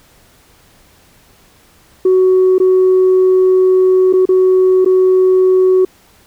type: tone with dropouts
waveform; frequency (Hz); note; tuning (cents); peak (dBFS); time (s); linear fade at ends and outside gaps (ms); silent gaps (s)
sine; 372.4; F#4; +11; -5; 2.05-5.85; 5; 2.583-2.6 / 4.128-4.135 / 4.255-4.289 / 4.848-4.859
effects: tanh soft clip ceiling -4 dBFS + pink hiss -48 dBFS RMS until 6.26 s